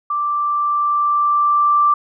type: tone with level ramp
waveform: sine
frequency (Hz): 1174.7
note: D6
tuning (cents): 0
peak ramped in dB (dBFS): -17 to -10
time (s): 0.1-1.94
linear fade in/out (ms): 5
effects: none